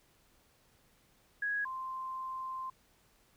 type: tone pair in turn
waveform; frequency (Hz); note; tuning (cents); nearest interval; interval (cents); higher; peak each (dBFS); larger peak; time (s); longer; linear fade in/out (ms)
sine; 1661.2 / 1044.3; G#6 / C6; 0 / -4; minor sixth; 804; first; -31 / -37; first; 1.42-1.65 / 1.65-2.7; second; 5
effects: pink hiss -68 dBFS RMS until 3.36 s